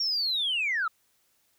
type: linear sweep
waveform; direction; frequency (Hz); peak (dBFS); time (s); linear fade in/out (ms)
sine; down; 5588 to 1244.5; -24; 0-0.88; 5
effects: tanh soft clip ceiling -21 dBFS + white hiss -69 dBFS RMS until 1.58 s